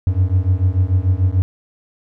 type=beating tone pair; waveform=triangle; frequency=89.4 / 96.2 Hz; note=F2 / G2; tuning=+41 / -32 cents; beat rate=6.8 Hz; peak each=-14 dBFS; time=0.07-1.42 s; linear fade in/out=0 ms; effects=none